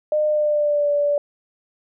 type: tone with pitch glide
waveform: sine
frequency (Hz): 607 to 580.3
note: D#5 to D5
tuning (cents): -43 to -21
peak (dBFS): -16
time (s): 0.12-1.18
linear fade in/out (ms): 2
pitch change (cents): -78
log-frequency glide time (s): 0.27-0.9
effects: none